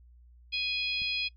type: harmonic tone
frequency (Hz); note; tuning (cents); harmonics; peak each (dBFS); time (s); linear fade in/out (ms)
830.6; G#5; 0; 3 / 4 / 5 / 6; -32 / -34 / -36 / -38; 0.52-1.29; 20
type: click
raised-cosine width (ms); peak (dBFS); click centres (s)
5; -37; 1.019
effects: noise-tail reverb RT60 0.1 s tail -23 dB re dry + added 60 Hz sine -53 dBFS peak until 1.36 s